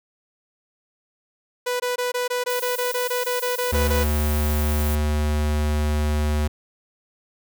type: tone bursts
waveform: sawtooth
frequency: 493.9 Hz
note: B4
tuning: in tune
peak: -18 dBFS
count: 15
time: 1.66-4.04 s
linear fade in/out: 10 ms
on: 140 ms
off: 20 ms
type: noise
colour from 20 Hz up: violet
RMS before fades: -32 dBFS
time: 2.5-4.95 s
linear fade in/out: 0 ms
type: tone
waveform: square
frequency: 75 Hz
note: D2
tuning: 37 cents sharp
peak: -20 dBFS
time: 3.72-6.48 s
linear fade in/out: 10 ms
effects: none